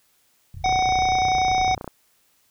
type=low-pass noise; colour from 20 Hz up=white; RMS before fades=-35 dBFS; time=0.54-1.78 s; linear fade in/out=5 ms; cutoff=130 Hz; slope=48 dB/octave
type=harmonic tone; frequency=747 Hz; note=F#5; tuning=16 cents sharp; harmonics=1 / 3 / 5 / 7 / 8; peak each=-18 / -28 / -32 / -35 / -36 dBFS; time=0.64-1.75 s; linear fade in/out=5 ms
type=click train; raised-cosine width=1 ms; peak=-18 dBFS; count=38; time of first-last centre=0.66-1.877 s; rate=30.4 Hz
effects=white hiss -63 dBFS RMS until 2.5 s